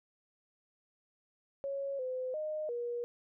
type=tone with pitch steps; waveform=sine; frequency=553 / 511 / 615 / 478.5 Hz; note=C#5 / C5 / D#5 / A#4; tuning=-4 / -41 / -20 / +45 cents; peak=-34 dBFS; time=1.64-3.04 s; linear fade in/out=0 ms; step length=350 ms; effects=none